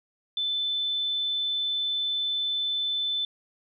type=tone; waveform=sine; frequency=3520 Hz; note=A7; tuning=in tune; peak=-25 dBFS; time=0.37-3.25 s; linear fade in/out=2 ms; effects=none